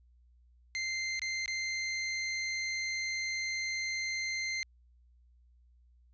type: tone with dropouts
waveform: sawtooth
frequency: 2085 Hz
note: C7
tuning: 7 cents flat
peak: -29 dBFS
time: 0.75-4.63 s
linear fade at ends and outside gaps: 0 ms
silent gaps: 1.194-1.218 / 1.459-1.479 s
effects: added 60 Hz sine -60 dBFS peak until 6.13 s + resampled to 16000 Hz